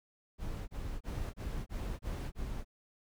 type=noise bursts; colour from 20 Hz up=brown; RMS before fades=-38 dBFS; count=7; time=0.38-2.648 s; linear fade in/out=50 ms; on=300 ms; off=28 ms; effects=none